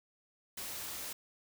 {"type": "noise", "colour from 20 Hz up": "white", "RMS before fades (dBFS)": -42, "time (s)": [0.57, 1.13], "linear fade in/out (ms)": 5, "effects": []}